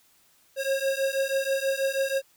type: beating tone pair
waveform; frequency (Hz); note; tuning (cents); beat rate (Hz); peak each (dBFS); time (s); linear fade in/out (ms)
square; 538 / 544.2; C5 / C#5; +48 / -32; 6.2; -28; 0.56-2.22; 50
effects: white hiss -62 dBFS RMS until 2.36 s